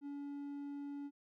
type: tone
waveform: triangle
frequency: 284.6 Hz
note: C#4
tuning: 46 cents sharp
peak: -40 dBFS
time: 0.01-1.11 s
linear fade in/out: 50 ms
effects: none